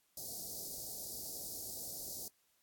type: band-stop noise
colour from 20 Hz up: white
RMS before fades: -44 dBFS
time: 0.17-2.28 s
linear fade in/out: 2 ms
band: 730 to 4400 Hz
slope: 48 dB/octave
effects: white hiss -75 dBFS RMS until 2.62 s + AAC 64 kbps